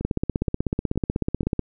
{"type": "two click trains", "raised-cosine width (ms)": 3, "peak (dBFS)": [-17, -9], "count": [4, 26], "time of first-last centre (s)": [[0.01, 1.432], [0.05, 1.593]], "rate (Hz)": [2.11, 16.2], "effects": []}